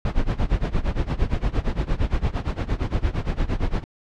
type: noise with tremolo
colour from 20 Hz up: brown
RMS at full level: -19 dBFS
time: 0.05-3.84 s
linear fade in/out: 2 ms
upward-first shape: sine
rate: 8.7 Hz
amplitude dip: 90%
effects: low-pass 4000 Hz 12 dB/octave